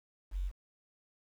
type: tone with quantisation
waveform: sine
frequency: 46.25 Hz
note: F#1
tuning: in tune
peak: -32 dBFS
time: 0.31-0.52 s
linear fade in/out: 50 ms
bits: 10
effects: none